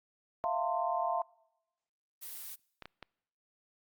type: chord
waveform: sine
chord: F major seventh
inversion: third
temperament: equal with one note detuned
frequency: 659.3 / 698.5 / 902.1 / 1046.5 Hz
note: E5 / F5 / A5 / C6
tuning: 0 / 0 / +43 / 0 cents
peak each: -36 / -33 / -36 / -36 dBFS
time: 0.44-1.22 s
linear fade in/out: 0 ms
type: noise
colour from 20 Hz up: blue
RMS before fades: -44 dBFS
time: 2.21-2.56 s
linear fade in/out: 20 ms
type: clicks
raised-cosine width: 0.3 ms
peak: -29 dBFS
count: 3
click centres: 2.823 / 2.856 / 3.027 s
effects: noise-tail reverb RT60 0.9 s tail -26 dB re dry + Opus 48 kbps